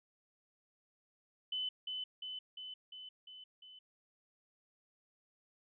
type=tone with echo; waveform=sine; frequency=3021 Hz; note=F#7; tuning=35 cents sharp; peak=-35 dBFS; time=1.52-1.69 s; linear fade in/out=5 ms; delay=350 ms; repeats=6; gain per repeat=-3 dB; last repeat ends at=3.79 s; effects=none